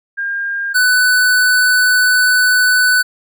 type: tone pair in turn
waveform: sine / square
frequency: 1608 / 1495.9 Hz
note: G6 / F#6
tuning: +44 / +19 cents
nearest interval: minor second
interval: 125 cents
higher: first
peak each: -17 / -10 dBFS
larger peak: second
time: 0.17-0.74 / 0.74-3.03 s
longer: second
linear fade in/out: 20 ms
effects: none